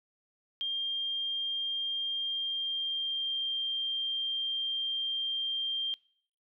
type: tone with pitch glide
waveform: sine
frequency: 3200 to 3180 Hz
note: G7 to G7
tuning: +35 to +24 cents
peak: -30 dBFS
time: 0.61-5.94 s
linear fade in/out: 0 ms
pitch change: -11 cents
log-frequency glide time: 2.19-3.6 s
effects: noise-tail reverb RT60 0.6 s tail -23 dB re dry